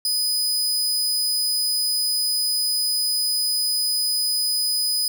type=tone; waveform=sawtooth; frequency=4990 Hz; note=D#8; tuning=4 cents sharp; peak=-17 dBFS; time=0.05-5.08 s; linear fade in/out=2 ms; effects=none